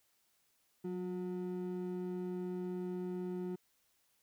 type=ring-modulated tone; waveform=triangle; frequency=271.8 Hz; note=C#4; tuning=34 cents flat; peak=-32 dBFS; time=0.84-3.56 s; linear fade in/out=10 ms; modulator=88.6 Hz; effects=white hiss -75 dBFS RMS until 4.22 s